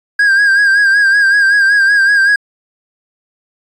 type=tone with vibrato; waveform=triangle; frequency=1616 Hz; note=G#6; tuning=48 cents flat; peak=-5 dBFS; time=0.19-2.36 s; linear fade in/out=5 ms; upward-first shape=sine; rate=5.3 Hz; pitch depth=55 cents each way; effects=resampled to 24000 Hz